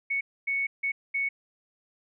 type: tone bursts at uneven times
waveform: sine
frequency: 2217 Hz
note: C#7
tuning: in tune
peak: -25 dBFS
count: 4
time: 0.1-0.21 / 0.47-0.67 / 0.83-0.92 / 1.14-1.29 s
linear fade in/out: 10 ms
effects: none